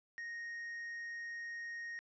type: tone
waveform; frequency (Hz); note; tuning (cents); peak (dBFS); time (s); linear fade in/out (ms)
triangle; 1864.7; A#6; 0; -40; 0.18-1.99; 0
effects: resampled to 16000 Hz